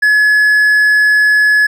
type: tone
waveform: triangle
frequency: 1700 Hz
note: G#6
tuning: 40 cents sharp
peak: -5 dBFS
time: 0.02-1.67 s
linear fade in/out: 10 ms
effects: none